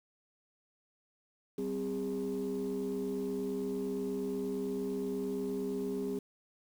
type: tone cluster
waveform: sine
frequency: 191.4 / 260 / 407.6 Hz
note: G3 / C4 / G#4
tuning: -41 / -11 / -32 cents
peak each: -38 / -36 / -34 dBFS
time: 1.58-6.19 s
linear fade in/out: 5 ms
effects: tanh soft clip ceiling -28 dBFS + 9-bit